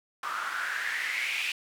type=noise with band-pass filter sweep; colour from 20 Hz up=white; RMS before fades=-32 dBFS; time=0.23-1.52 s; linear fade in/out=2 ms; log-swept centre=1200 to 2600 Hz; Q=6.1; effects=none